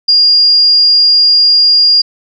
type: tone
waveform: sine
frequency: 4826 Hz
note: D8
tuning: 46 cents sharp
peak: -4 dBFS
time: 0.08-2.02 s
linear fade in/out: 10 ms
effects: none